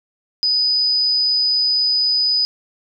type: tone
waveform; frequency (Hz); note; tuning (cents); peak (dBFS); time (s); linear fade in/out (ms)
sine; 4982; D#8; +1; -14; 0.43-2.45; 0
effects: none